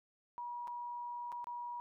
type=tone with dropouts; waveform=sine; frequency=962 Hz; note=B5; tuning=46 cents flat; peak=-40 dBFS; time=0.38-1.8 s; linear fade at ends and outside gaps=0 ms; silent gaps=0.673-0.679 / 1.319-1.325 / 1.443-1.47 s; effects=none